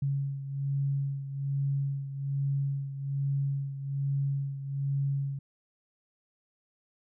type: beating tone pair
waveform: sine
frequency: 138.59 / 139.79 Hz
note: C#3 / C#3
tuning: 0 / +15 cents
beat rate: 1.2 Hz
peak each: -29 / -35 dBFS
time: 0.02-5.39 s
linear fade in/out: 5 ms
effects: none